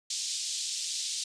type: band-pass noise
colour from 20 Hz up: white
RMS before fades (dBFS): -34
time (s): 0.1-1.24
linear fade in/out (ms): 5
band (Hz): 3500 to 7500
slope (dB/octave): 24
effects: resampled to 22050 Hz

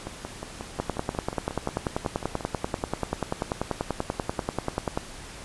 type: two click trains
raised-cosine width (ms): 1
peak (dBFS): -19 / -11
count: 14 / 44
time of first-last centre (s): 0.07-2.408 / 0.8-4.975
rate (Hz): 5.56 / 10.3
effects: pink hiss -42 dBFS RMS until 5.44 s + resampled to 24000 Hz

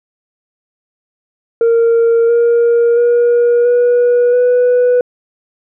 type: tone with pitch steps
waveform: sine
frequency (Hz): 462.4 / 469.9 / 477.6 / 485.4 / 493.3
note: A#4 / A#4 / A#4 / B4 / B4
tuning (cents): -14 / +14 / +42 / -30 / -2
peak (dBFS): -5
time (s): 1.61-5.01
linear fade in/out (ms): 2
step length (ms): 680
effects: tanh soft clip ceiling -6 dBFS

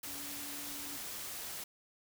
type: tone in noise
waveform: sine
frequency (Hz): 285.5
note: D4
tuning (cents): -49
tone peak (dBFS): -51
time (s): 0.07-0.97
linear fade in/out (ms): 5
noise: white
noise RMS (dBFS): -43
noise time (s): 0.03-1.64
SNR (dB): -11
effects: none

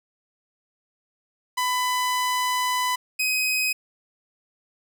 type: tone pair in turn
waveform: sawtooth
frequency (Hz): 1000 / 2520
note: B5 / D#7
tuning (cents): +21 / +21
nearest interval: octave + major third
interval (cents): 1600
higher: second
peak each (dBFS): -18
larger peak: neither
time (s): 1.57-2.96 / 3.19-3.73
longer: first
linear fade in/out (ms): 10
effects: none

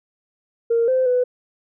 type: tone with pitch steps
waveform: sine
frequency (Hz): 463.8 / 517 / 497.6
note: A#4 / C5 / B4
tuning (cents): -9 / -21 / +13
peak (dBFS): -14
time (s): 0.7-1.24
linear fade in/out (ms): 10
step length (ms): 180
effects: tanh soft clip ceiling -10 dBFS

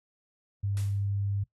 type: tone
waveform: sine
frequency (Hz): 100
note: G2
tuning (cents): +35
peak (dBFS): -27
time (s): 0.63-1.44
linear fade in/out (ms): 10
type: noise with exponential decay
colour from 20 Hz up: white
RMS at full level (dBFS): -42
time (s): 0.77-1.09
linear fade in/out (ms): 0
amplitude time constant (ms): 68
effects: noise-tail reverb RT60 0.1 s tail -18 dB re dry + AAC 32 kbps

